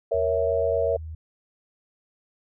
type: chord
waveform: sine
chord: A# diminished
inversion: none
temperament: equal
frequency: 466.2 / 554.4 / 659.3 Hz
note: A#4 / C#5 / E5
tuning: 0 / 0 / 0 cents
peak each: -25 dBFS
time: 0.11-0.97 s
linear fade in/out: 10 ms
type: tone with pitch glide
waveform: sine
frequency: 78 to 79.55 Hz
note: D#2 to D#2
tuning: +5 to +39 cents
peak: -33 dBFS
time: 0.14-1.15 s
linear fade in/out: 5 ms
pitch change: +34 cents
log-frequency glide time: 0.33-0.68 s
effects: none